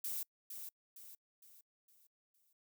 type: noise with echo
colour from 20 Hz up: violet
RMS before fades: -40 dBFS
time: 0.04-0.23 s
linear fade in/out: 5 ms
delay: 460 ms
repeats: 5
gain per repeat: -7 dB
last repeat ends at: 2.53 s
effects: noise-tail reverb RT60 0.1 s tail -26 dB re dry